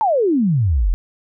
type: exponential sweep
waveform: sine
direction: down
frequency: 918 to 37.82 Hz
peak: -13 dBFS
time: 0.01-0.94 s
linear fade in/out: 0 ms
effects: none